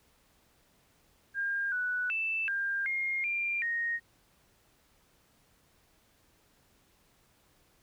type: tone with pitch steps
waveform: sine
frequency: 1608 / 1481 / 2647 / 1598 / 2133 / 2385 / 1864 Hz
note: G6 / F#6 / E7 / G6 / C7 / D7 / A#6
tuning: +44 / +1 / +7 / +33 / +33 / +26 / -1 cents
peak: -29 dBFS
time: 1.34-4 s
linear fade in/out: 50 ms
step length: 380 ms
effects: pink hiss -67 dBFS RMS until 7.82 s